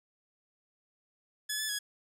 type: tone with pitch steps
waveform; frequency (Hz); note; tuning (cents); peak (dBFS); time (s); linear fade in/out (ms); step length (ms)
10% pulse; 1708 / 1734 / 1672; G#6 / A6 / G#6; +48 / -26 / +11; -23; 1.49-1.79; 10; 100
effects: none